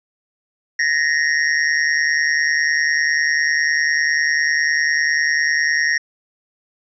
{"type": "tone with amplitude modulation", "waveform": "square", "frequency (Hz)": 1863, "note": "A#6", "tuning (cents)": -2, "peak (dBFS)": -12, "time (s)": [0.79, 5.98], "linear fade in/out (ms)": 5, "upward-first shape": "sine", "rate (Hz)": 150, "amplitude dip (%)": 85, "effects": ["resampled to 16000 Hz"]}